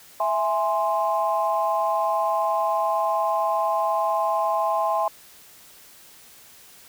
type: chord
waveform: sine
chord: E augmented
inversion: none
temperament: equal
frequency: 659.3 / 830.6 / 1046.5 Hz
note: E5 / G#5 / B#5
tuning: 0 / 0 / 0 cents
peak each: -24 dBFS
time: 0.2-5.08 s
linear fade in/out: 2 ms
effects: tanh soft clip ceiling -10 dBFS + white hiss -49 dBFS RMS until 6.88 s